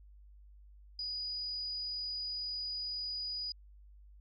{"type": "tone", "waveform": "sine", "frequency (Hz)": 4929, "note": "D#8", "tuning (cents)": -17, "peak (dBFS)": -36, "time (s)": [0.99, 3.52], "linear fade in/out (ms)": 2, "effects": ["added 50 Hz sine -54 dBFS peak until 4.2 s"]}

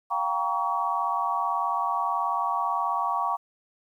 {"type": "chord", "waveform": "sine", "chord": "G half-diminished seventh", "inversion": "third", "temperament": "just", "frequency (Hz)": [705.6, 784, 940.8, 1128.9], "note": ["F5", "G5", "Bb5", "Db6"], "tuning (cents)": [18, 0, 16, 31], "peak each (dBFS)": [-32, -31, -29, -27], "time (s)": [0.1, 3.37], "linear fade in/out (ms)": 20, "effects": ["10-bit"]}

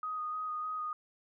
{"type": "tone with vibrato", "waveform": "sine", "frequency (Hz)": 1244.5, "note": "D#6", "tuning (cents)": 0, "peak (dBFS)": -34, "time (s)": [0.03, 0.93], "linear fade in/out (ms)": 2, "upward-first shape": "square", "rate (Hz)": 3.3, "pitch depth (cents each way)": 13, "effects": []}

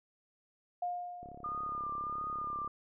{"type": "tone with exponential decay", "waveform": "sine", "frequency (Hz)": 710, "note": "F5", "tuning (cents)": 28, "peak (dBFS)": -31, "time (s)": [0.82, 1.97], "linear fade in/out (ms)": 5, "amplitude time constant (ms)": 250}
{"type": "click train", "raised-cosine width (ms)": 2, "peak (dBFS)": -37, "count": 51, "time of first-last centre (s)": [1.23, 2.675], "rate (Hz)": 34.6}
{"type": "tone with vibrato", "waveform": "sine", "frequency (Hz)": 1210, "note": "D#6", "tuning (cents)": -49, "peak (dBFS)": -35, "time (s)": [1.44, 2.68], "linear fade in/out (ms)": 5, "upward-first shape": "triangle", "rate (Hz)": 1.5, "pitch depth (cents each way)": 39}
{"effects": []}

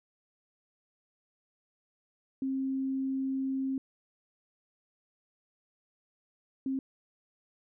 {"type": "tone bursts at uneven times", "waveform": "sine", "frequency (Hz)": 266.8, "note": "C4", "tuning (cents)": 34, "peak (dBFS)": -29, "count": 2, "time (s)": [[2.42, 3.78], [6.66, 6.79]], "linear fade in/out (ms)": 2, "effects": []}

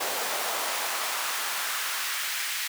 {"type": "noise with high-pass filter sweep", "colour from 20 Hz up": "pink", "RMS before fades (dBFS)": -30, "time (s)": [0, 2.68], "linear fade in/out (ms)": 10, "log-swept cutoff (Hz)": [570, 2000], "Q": 1.2, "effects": []}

